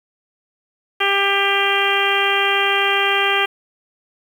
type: harmonic tone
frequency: 397 Hz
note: G4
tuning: 22 cents sharp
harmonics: 1 / 2 / 3 / 4 / 5 / 6 / 7 / 8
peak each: -23 / -23 / -23 / -23 / -23 / -23 / -23 / -23 dBFS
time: 1-3.46 s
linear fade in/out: 10 ms
effects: 7-bit